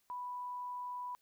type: tone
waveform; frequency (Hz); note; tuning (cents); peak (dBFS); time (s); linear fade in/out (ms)
sine; 987.8; B5; 0; -39; 0.1-1.15; 0
effects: white hiss -75 dBFS RMS until 1.21 s